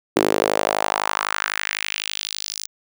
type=tone with high-pass filter sweep; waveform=sawtooth; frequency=51.91 Hz; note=G#1; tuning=in tune; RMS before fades=-23 dBFS; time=0.16-2.67 s; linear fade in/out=5 ms; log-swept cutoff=340 to 5900 Hz; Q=2.3; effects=none